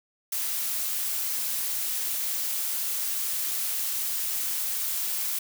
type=noise; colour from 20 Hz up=blue; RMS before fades=-29 dBFS; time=0.32-5.39 s; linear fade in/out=5 ms; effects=none